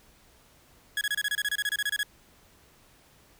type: tone bursts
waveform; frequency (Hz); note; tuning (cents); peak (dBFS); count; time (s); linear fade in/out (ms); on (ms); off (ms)
30% pulse; 1671; G#6; +10; -23; 16; 0.97-2.031; 2; 41; 27
effects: pink hiss -59 dBFS RMS until 3.39 s